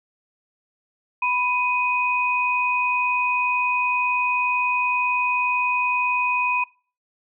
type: tone pair together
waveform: sine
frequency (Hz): 990 / 2499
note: B5 / D#7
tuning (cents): +4 / +7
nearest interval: octave + major third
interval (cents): 1603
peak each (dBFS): -22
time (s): 1.22-6.64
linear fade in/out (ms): 5
effects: noise-tail reverb RT60 0.4 s tail -23 dB re dry